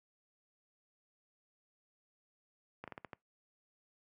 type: slowing click train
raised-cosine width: 0.5 ms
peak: -29 dBFS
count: 6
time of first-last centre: 2.84-3.132 s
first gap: 37 ms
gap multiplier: 1.23
effects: noise-tail reverb RT60 0.2 s tail -25 dB re dry + high-pass 100 Hz 12 dB/octave